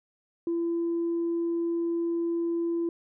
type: tone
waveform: sine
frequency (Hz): 337.9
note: E4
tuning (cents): +43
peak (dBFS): -24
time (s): 0.47-2.89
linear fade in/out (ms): 2
effects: tanh soft clip ceiling -22 dBFS